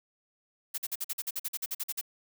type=noise bursts; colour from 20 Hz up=blue; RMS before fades=-33 dBFS; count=15; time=0.74-2.013 s; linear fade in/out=10 ms; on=41 ms; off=47 ms; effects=none